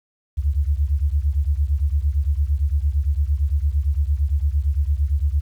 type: beating tone pair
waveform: sine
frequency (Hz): 68.7 / 77.5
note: C#2 / D#2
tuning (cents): -15 / -6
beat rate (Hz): 8.8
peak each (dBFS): -19 / -21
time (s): 0.37-5.41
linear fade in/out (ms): 20
effects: 9-bit